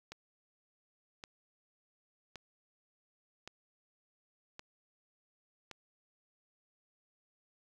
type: click train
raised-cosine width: 0.2 ms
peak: -28 dBFS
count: 6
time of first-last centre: 0.12-5.713 s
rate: 0.894 Hz
effects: 10-bit